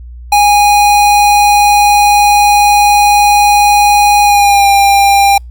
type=tone with pitch glide; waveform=square; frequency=823 to 797.7 Hz; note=G#5 to G5; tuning=-16 to +30 cents; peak=-5 dBFS; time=0.32-5.38 s; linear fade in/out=5 ms; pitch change=-54 cents; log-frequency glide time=4.24-4.67 s; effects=added 60 Hz sine -26 dBFS peak until 5.5 s + Opus 48 kbps